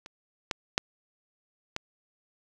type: clicks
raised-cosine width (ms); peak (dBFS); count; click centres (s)
0.2; -26 / -11 / -6 / -14; 4; 0.061 / 0.512 / 0.779 / 1.764
effects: none